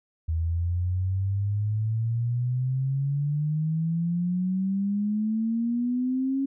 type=exponential sweep; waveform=sine; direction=up; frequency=80 to 274.6 Hz; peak=-23 dBFS; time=0.28-6.46 s; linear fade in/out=10 ms; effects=none